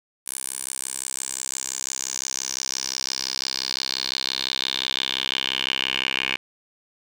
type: tone with band-pass filter sweep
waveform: 10% pulse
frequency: 65.8 Hz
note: C2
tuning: 10 cents sharp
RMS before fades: -28 dBFS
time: 0.26-6.37 s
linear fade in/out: 10 ms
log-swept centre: 10000 to 2600 Hz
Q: 4.8
effects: none